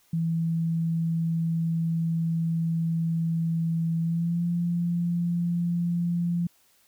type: tone with pitch glide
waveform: sine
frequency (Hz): 164.81 to 172.41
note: E3 to F3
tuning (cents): 0 to -22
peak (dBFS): -23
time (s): 0.13-6.47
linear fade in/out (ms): 5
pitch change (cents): +78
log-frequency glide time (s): 4-4.45
effects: white hiss -63 dBFS RMS until 6.87 s